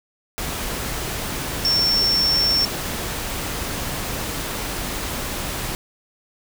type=tone in noise; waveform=sine; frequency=5440 Hz; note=F8; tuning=46 cents flat; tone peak=-16 dBFS; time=1.65-2.65 s; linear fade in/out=0 ms; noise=pink; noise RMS=-27 dBFS; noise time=0.38-5.75 s; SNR=+8 dB; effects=none